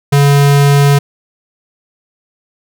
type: tone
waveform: square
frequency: 141.9 Hz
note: C#3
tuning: 41 cents sharp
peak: -6 dBFS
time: 0.12-0.99 s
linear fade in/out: 10 ms
effects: none